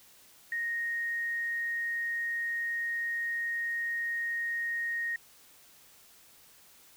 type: tone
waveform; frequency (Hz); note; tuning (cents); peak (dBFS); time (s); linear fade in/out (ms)
sine; 1864.7; A#6; 0; -30; 0.52-5.16; 2
effects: white hiss -58 dBFS RMS until 6.96 s